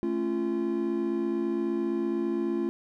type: chord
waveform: triangle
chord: A augmented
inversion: none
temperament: just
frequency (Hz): 220 / 275 / 343.8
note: A3 / C#4 / E#4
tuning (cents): 0 / -14 / -27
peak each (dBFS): -30 / -31 / -26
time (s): 0.03-2.69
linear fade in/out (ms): 0
effects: none